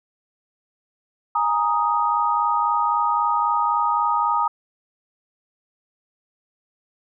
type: chord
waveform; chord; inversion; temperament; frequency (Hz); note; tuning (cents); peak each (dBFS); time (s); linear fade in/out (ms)
sine; Ab suspended second; none; just; 830.6 / 934.4 / 1245.9; Ab5 / Bb5 / Eb6; 0 / +4 / +2; -25 / -21 / -21; 1.35-4.48; 5
effects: none